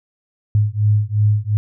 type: beating tone pair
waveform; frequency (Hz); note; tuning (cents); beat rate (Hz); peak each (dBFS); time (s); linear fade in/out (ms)
sine; 103.83 / 106.63; G#2 / G#2; 0 / +46; 2.8; -16; 0.55-1.57; 0
effects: none